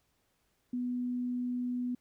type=tone; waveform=sine; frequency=246.9 Hz; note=B3; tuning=in tune; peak=-31 dBFS; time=0.73-1.95 s; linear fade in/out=5 ms; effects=pink hiss -75 dBFS RMS until 2 s